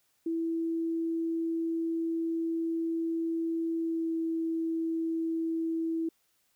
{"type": "tone with pitch glide", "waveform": "sine", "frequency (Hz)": [329.6, 327.1], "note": ["E4", "E4"], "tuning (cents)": [0, -13], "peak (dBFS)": -28, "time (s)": [0.26, 6.09], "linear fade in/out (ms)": 5, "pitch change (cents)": -13, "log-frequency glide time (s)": [3.77, 4.15], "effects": ["white hiss -72 dBFS RMS until 6.55 s"]}